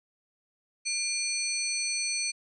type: tone cluster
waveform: sine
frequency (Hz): 2390 / 4381 / 6070 / 8460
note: D7 / C#8 / F#8 / C9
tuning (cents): +30 / -21 / +43 / +18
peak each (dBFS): -33 / -33 / -34 / -34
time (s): 0.85-2.32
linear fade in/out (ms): 20
effects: none